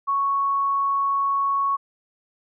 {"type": "tone", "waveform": "sine", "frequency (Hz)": 1108.7, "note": "C#6", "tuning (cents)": 0, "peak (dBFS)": -19, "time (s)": [0.07, 1.77], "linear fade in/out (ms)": 20, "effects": []}